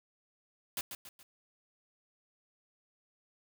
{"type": "noise with echo", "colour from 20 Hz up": "white", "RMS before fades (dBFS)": -36, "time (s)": [0.77, 0.81], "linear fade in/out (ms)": 2, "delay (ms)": 140, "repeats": 3, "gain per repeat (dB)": -7, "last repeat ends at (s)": 1.23, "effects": []}